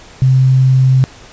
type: tone with quantisation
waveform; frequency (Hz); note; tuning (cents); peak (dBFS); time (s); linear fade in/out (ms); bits
sine; 130.81; C3; 0; -6; 0.22-1.04; 0; 6
effects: pink hiss -38 dBFS RMS until 1.32 s + resampled to 16000 Hz